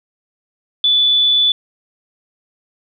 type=tone; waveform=sine; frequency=3472 Hz; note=A7; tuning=24 cents flat; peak=-10 dBFS; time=0.84-1.52 s; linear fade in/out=2 ms; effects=none